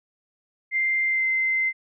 sine tone with pitch glide, 2093 to 2073 Hz, C7 to C7, 0 to -17 cents, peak -20 dBFS, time 0.71-1.73 s, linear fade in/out 50 ms, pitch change -17 cents, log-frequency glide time 1.06-1.26 s, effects none

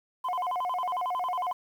sine tone with vibrato, 860 Hz, A5, 40 cents flat, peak -25 dBFS, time 0.24-1.53 s, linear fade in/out 10 ms, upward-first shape square, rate 11 Hz, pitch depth 300 cents each way, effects tanh soft clip ceiling -26 dBFS + 9-bit

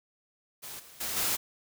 white noise with level steps, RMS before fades -42 / -52 / -34 / -29 dBFS, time 0.62-1.37 s, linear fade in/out 20 ms, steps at 0.79 / 1 / 1.16 s, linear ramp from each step 10 ms, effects none

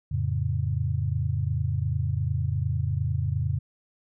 sine chord, F augmented, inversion none, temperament equal, 87.31 / 110 / 138.59 Hz, F2 / A2 / C#3, 0 / 0 / 0 cents, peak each -28 dBFS, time 0.11-3.59 s, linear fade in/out 10 ms, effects none

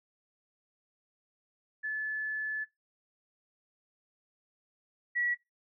sine tone pair in turn, 1730 / 1933.1 Hz, A6 / B6, -30 / -38 cents, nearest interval major second, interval 192 cents, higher second, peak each -31 / -28 dBFS, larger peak second, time 1.83-2.65 / 5.15-5.35 s, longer first, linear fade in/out 20 ms, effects noise-tail reverb RT60 0.2 s tail -18 dB re dry

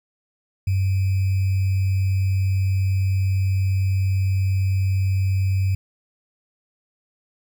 sine tone with sample-and-hold, 95.6 Hz, G2, 43 cents flat, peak -17 dBFS, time 0.67-5.75 s, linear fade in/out 5 ms, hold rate 2450 Hz, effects none

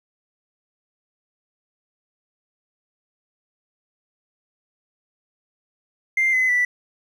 triangle tone with pitch steps, 2095 / 2032 / 1970.6 Hz, C7 / B6 / B6, +2 / +49 / -4 cents, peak -13 dBFS, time 6.17-6.65 s, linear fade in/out 5 ms, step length 160 ms, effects tanh soft clip ceiling -13 dBFS

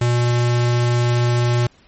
square tone, 120.5 Hz, B2, 42 cents flat, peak -15 dBFS, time 0.01-1.67 s, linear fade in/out 5 ms, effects pink hiss -53 dBFS RMS until 1.87 s + MP3 32 kbps

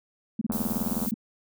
sine tone bursts, 220 Hz, A3, in tune, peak -23 dBFS, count 15, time 0.39-1.142 s, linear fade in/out 5 ms, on 24 ms, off 28 ms
click train, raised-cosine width 1 ms, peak -22 dBFS, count 49, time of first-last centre 0.5-1.061 s, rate 85.6 Hz
violet noise, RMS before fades -34 dBFS, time 0.52-1.11 s, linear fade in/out 0 ms
effects none

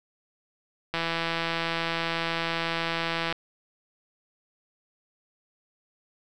click train, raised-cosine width 0.3 ms, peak -12 dBFS, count 397, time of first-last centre 0.94-3.326 s, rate 166 Hz, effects none

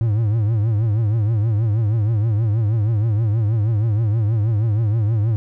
triangle tone with vibrato, 108.9 Hz, A2, 17 cents flat, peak -13 dBFS, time 0.01-5.36 s, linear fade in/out 0 ms, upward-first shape triangle, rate 6.3 Hz, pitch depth 150 cents each way, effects none

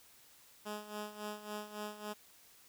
10% pulse tone with tremolo, 210 Hz, G#3, 19 cents sharp, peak -31 dBFS, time 0.65-2.14 s, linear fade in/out 20 ms, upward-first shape sine, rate 3.6 Hz, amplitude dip 75%, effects white hiss -62 dBFS RMS until 2.68 s

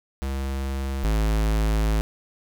square tone pair in turn, 67.5 / 53.66 Hz, C#2 / A1, -45 / -43 cents, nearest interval major third, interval 398 cents, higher first, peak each -26 / -20 dBFS, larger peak second, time 0.22-1.04 / 1.04-2.01 s, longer second, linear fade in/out 0 ms, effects none

